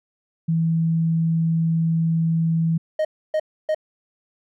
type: tone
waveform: sine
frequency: 163.8 Hz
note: E3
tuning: 11 cents flat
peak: -17 dBFS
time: 0.48-2.78 s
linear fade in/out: 10 ms
type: tone bursts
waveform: triangle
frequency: 622 Hz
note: D#5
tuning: 1 cent flat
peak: -16 dBFS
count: 3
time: 2.99-3.747 s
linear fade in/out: 5 ms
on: 59 ms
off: 290 ms
effects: none